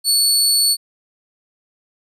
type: tone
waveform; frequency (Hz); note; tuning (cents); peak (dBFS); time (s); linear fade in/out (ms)
25% pulse; 4435; C#8; 0; -8; 0.04-0.77; 50
effects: none